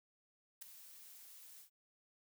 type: noise with ADSR envelope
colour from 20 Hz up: blue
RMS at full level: -44 dBFS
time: 0.61-1.7 s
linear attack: 14 ms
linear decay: 3 ms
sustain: -13 dB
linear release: 94 ms
effects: none